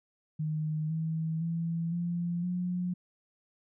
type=tone with pitch steps; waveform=sine; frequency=154.8 / 160.54 / 166.49 / 172.66 / 179.06 Hz; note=D#3 / E3 / E3 / F3 / F3; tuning=-9 / -45 / +18 / -19 / +44 cents; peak=-29 dBFS; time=0.39-2.94 s; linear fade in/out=10 ms; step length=510 ms; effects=none